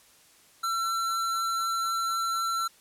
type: tone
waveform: square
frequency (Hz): 1348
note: E6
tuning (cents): +38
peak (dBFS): -27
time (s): 0.63-2.68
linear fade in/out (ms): 10
effects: white hiss -58 dBFS RMS until 2.8 s + low-pass 12000 Hz 12 dB/octave